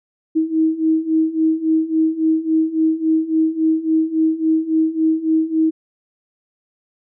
sine beating tone pair, 316.7 / 320.3 Hz, D#4 / E4, +31 / -50 cents, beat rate 3.6 Hz, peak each -19 / -16 dBFS, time 0.35-5.71 s, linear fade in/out 20 ms, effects none

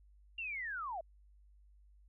sine linear sweep, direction down, 2810 to 616 Hz, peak -38 dBFS, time 0.38-1.01 s, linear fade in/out 5 ms, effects added 50 Hz sine -60 dBFS peak until 2.08 s

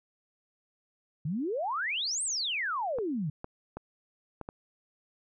sine exponential two-way sweep, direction up then down, 138.59 to 8870 to 138.59 Hz, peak -29 dBFS, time 1.25-3.3 s, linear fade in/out 5 ms, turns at 2.23 s
clicks, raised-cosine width 1 ms, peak -24 dBFS, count 5, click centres 2.986 / 3.444 / 3.77 / 4.413 / 4.489 s
effects none

